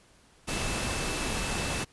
sine tone in noise, 2637 Hz, E7, in tune, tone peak -40 dBFS, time 0.47-1.85 s, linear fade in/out 20 ms, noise pink, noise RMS -31 dBFS, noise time 0.47-1.85 s, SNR -12 dB, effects pink hiss -60 dBFS RMS until 1.92 s + resampled to 24000 Hz

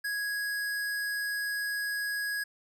square tone, 1661.2 Hz, G#6, in tune, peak -31 dBFS, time 0.04-2.44 s, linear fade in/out 10 ms, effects none

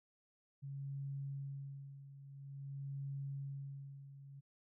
sine tone with tremolo, 138.59 Hz, C#3, in tune, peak -40 dBFS, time 0.62-4.41 s, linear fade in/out 20 ms, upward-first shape sine, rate 0.49 Hz, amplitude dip 75%, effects none

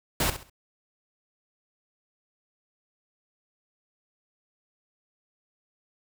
pink noise with echo, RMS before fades -25 dBFS, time 0.2-0.3 s, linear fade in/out 2 ms, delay 66 ms, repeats 3, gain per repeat -11 dB, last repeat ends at 0.498 s, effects none

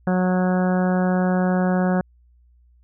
harmonic tone, 183.1 Hz, F#3, 18 cents flat, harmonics 1 / 2 / 3 / 4 / 5 / 6 / 7 / 8 / 9, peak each -18 / -28 / -26 / -28 / -35 / -37 / -37 / -34 / -36 dBFS, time 0.07-2.01 s, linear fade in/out 2 ms, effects added 60 Hz sine -52 dBFS peak until 2.83 s

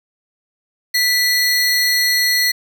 45% pulse tone pair together, 1975.5 / 4286 Hz, B6 / C8, 0 / +41 cents, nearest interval octave + minor second, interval 1341 cents, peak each -16 dBFS, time 0.94-2.52 s, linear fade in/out 10 ms, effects none

